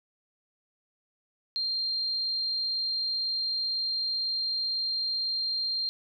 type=tone; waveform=sine; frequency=4186 Hz; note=C8; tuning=in tune; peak=-27 dBFS; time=1.56-5.89 s; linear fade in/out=0 ms; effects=none